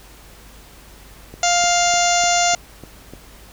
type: click train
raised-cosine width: 2 ms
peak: -22 dBFS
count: 7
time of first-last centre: 1.34-3.136 s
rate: 3.34 Hz
type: harmonic tone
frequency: 700 Hz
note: F5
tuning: 4 cents sharp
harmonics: 1 / 2 / 3 / 4 / 5 / 6 / 7 / 8 / 9 / 10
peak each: -17 / -25 / -25 / -26 / -28 / -28 / -30 / -26 / -24 / -23 dBFS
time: 1.43-2.55 s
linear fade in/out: 2 ms
effects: added 50 Hz sine -45 dBFS peak until 3.52 s + pink hiss -45 dBFS RMS until 3.52 s